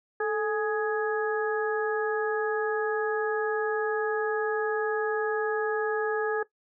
harmonic tone with a mistuned harmonic, 417.3 Hz, G#4, 8 cents sharp, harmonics 1 / 2 / 3 / 4, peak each -26 / -34 / -36 / -32 dBFS, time 0.2-6.43 s, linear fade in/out 5 ms, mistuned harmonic 1, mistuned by +74 cents, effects noise-tail reverb RT60 0.1 s tail -17 dB re dry

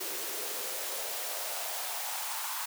white noise with high-pass filter sweep, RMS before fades -36 dBFS, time 0-2.66 s, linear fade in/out 10 ms, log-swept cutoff 360 to 980 Hz, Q 3.4, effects none

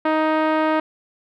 5% pulse tone with low-pass filter, 312.7 Hz, D#4, 9 cents sharp, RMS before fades -19 dBFS, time 0.05-0.8 s, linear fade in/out 5 ms, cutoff 990 Hz, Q 0.73, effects none

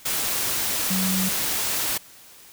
sine tone in noise, 188 Hz, F#3, 28 cents sharp, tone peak -23 dBFS, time 0.9-1.29 s, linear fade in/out 10 ms, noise white, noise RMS -25 dBFS, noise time 0.05-1.98 s, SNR -1 dB, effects white hiss -48 dBFS RMS until 2.52 s

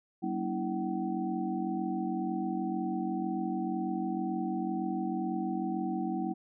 sine tone cluster, 189.7 / 236 / 283.6 / 325.6 / 758 Hz, F#3 / A#3 / C#4 / E4 / F#5, +43 / +22 / +40 / -21 / +42 cents, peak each -36 / -37 / -40 / -34 / -38 dBFS, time 0.22-6.34 s, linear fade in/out 20 ms, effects none

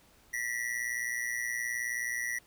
square tone with amplitude modulation, 1939 Hz, B6, 32 cents flat, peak -29 dBFS, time 0.33-2.39 s, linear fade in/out 10 ms, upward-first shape sine, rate 119 Hz, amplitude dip 80%, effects pink hiss -62 dBFS RMS until 2.46 s

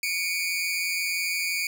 sawtooth tone pair together, 2247 / 2421 Hz, C#7 / D#7, +23 / -48 cents, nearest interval minor second, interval 129 cents, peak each -25 dBFS, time 0.03-1.67 s, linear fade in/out 2 ms, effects none

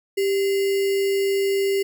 sine tone with sample-and-hold, 393.4 Hz, G4, 6 cents sharp, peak -18 dBFS, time 0.17-1.83 s, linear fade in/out 10 ms, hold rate 2450 Hz, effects none

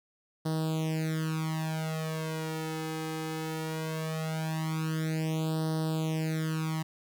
sawtooth tone with flanger, 158.7 Hz, D#3, 35 cents sharp, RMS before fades -32 dBFS, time 0.45-6.83 s, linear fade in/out 10 ms, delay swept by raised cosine 0.21 to 2.41 ms, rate 0.19 Hz, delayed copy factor +0.95, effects 11-bit

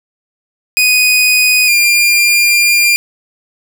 sawtooth tone pair in turn, 2489 / 2399 Hz, D#7 / D7, 0 / +36 cents, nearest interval minor second, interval 64 cents, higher first, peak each -4 dBFS, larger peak neither, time 0.77-1.68 / 1.68-2.96 s, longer second, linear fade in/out 0 ms, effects none

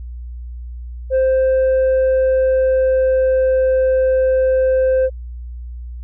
sine tone with pitch glide, 523.3 to 520.3 Hz, C5 to C5, 0 to -10 cents, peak -9 dBFS, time 1.1-5.1 s, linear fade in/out 50 ms, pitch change -10 cents, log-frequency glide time 1.44-3.63 s, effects tanh soft clip ceiling -11 dBFS + added 60 Hz sine -27 dBFS peak until 6.03 s

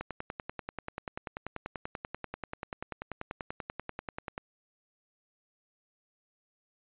click train, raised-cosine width 0.5 ms, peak -21 dBFS, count 46, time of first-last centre 0.01-4.379 s, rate 10.3 Hz, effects resampled to 8000 Hz

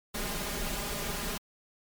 pink noise with comb filter, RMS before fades -34 dBFS, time 0.14-1.38 s, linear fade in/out 10 ms, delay 4.9 ms, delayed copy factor +0.95, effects MP3 96 kbps

